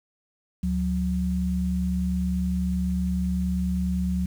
sine tone pair together, 72.3 / 182.18 Hz, D2 / F#3, -27 / -27 cents, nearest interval octave + major third, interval 1600 cents, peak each -27 / -24 dBFS, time 0.63-4.26 s, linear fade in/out 5 ms, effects 8-bit

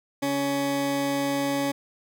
20% pulse tone pair together, 140 / 280 Hz, C#3 / C#4, +18 / +18 cents, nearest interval octave, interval 1200 cents, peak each -31 / -20 dBFS, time 0.22-1.72 s, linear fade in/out 10 ms, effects none

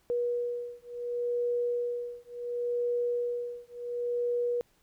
sine beating tone pair, 482 / 482.7 Hz, B4 / B4, -42 / -40 cents, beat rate 0.7 Hz, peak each -32 / -32 dBFS, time 0.1-4.61 s, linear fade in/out 0 ms, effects pink hiss -68 dBFS RMS until 4.82 s

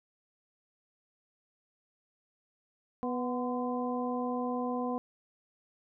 harmonic tone with a mistuned harmonic, 246.9 Hz, B3, in tune, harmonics 1 / 2 / 3 / 4, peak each -33 / -36 / -38 / -39 dBFS, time 3.03-4.98 s, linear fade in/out 0 ms, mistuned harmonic 4, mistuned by +62 cents, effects none

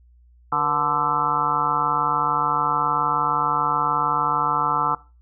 harmonic tone with a mistuned harmonic, 146.83 Hz, D3, in tune, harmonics 1 / 2 / 3 / 5 / 6 / 7 / 8 / 9, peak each -34 / -35 / -35 / -30 / -25 / -26 / -25 / -23 dBFS, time 0.52-4.95 s, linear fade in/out 5 ms, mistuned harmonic 3, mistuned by +140 cents, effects noise-tail reverb RT60 0.3 s tail -19 dB re dry + added 60 Hz sine -50 dBFS peak until 5.21 s

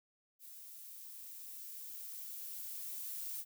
violet noise with level ramp, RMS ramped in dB -53 to -42 dBFS, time 0.39-3.45 s, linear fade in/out 50 ms, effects none

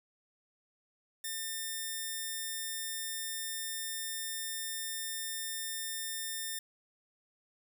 5% pulse tone, 1800 Hz, A6, 39 cents sharp, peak -25 dBFS, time 1.24-6.59 s, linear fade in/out 5 ms, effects none

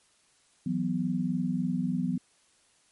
sine chord, E suspended second, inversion none, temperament equal with one note detuned, 164.81 / 185 / 248.5 Hz, E3 / F#3 / B3, 0 / 0 / +11 cents, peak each -32 / -30 / -30 dBFS, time 0.66-2.18 s, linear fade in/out 5 ms, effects white hiss -65 dBFS RMS until 2.91 s + MP3 48 kbps

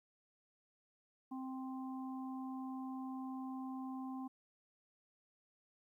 harmonic tone, 261.6 Hz, C4, in tune, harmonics 1 / 3 / 4, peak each -42 / -51 / -53 dBFS, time 1.31-4.28 s, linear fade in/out 10 ms, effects 13-bit

